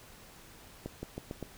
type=accelerating click train; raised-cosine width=2 ms; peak=-24 dBFS; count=5; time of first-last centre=0.86-1.427 s; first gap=170 ms; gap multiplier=0.88; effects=pink hiss -54 dBFS RMS until 1.57 s